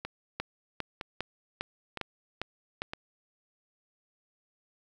two click trains, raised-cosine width 0.3 ms, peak -16 / -20 dBFS, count 7 / 4, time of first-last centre 0.4-2.819 / 0.05-2.935 s, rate 2.48 / 1.04 Hz, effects 9-bit

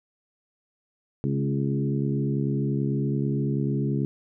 harmonic tone with a mistuned harmonic, 69.1 Hz, C#2, 5 cents flat, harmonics 2 / 3 / 4 / 5 / 6, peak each -25 / -29 / -31 / -33 / -35 dBFS, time 1.24-4.05 s, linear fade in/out 0 ms, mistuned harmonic 3, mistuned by +21 cents, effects none

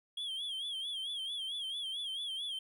triangle tone with vibrato, 3270 Hz, G#7, 28 cents flat, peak -35 dBFS, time 0.17-2.59 s, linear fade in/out 5 ms, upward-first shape sine, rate 4.5 Hz, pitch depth 100 cents each way, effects none

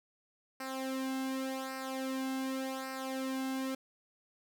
sawtooth tone with flanger, 264.1 Hz, C4, 16 cents sharp, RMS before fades -37 dBFS, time 0.6-3.75 s, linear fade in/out 5 ms, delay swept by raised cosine 0.29 to 1.69 ms, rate 0.87 Hz, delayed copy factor -0.75, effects none

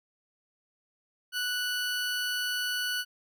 20% pulse tone, 1480 Hz, F#6, in tune, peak -24 dBFS, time 1.32-3.05 s, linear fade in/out 50 ms, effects none

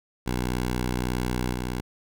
10% pulse tone with level steps, 61.74 Hz, B1, in tune, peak -17 / -20 dBFS, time 0.26-1.81 s, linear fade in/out 10 ms, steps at 1.52 s, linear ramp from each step 20 ms, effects none

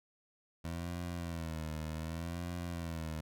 20% pulse tone with vibrato, 82.5 Hz, E2, 2 cents sharp, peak -33 dBFS, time 0.64-3.21 s, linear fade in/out 10 ms, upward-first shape sine, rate 0.66 Hz, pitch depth 100 cents each way, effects none

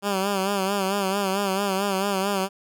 10% pulse tone with vibrato, 196 Hz, G3, in tune, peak -14 dBFS, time 0.02-2.49 s, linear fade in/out 50 ms, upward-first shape sine, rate 4.5 Hz, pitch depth 69 cents each way, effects none

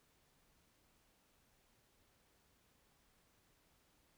silence, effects pink hiss -74 dBFS RMS until 4.17 s

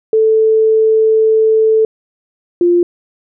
sine tone pair in turn, 440 / 349.2 Hz, A4 / F4, 0 / 0 cents, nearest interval major third, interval 400 cents, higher first, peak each -7 dBFS, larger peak neither, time 0.13-1.85 / 2.61-2.83 s, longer first, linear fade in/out 2 ms, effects none

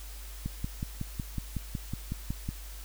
click train, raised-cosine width 5 ms, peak -20 dBFS, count 12, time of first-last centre 0.46-2.49 s, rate 5.42 Hz, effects added 50 Hz sine -41 dBFS peak until 2.84 s + white hiss -49 dBFS RMS until 2.84 s

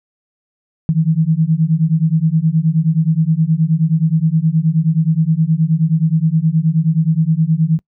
sine beating tone pair, 155.6 / 165.1 Hz, D#3 / E3, 0 / +3 cents, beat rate 9.5 Hz, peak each -14 dBFS, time 0.89-7.79 s, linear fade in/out 0 ms, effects noise-tail reverb RT60 0.1 s tail -26 dB re dry

